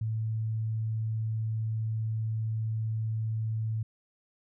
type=tone; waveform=sine; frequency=110.6 Hz; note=A2; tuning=9 cents sharp; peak=-28 dBFS; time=0.01-3.83 s; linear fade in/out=5 ms; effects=none